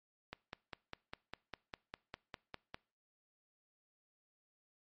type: click train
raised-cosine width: 0.3 ms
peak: -27 dBFS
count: 13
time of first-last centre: 0.33-2.744 s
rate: 4.97 Hz
effects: noise-tail reverb RT60 0.4 s tail -23 dB re dry + MP3 32 kbps